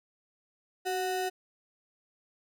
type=ring-modulated tone; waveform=square; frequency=554.4 Hz; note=C#5; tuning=in tune; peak=-27 dBFS; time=0.85-1.3 s; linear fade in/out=20 ms; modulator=179 Hz; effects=none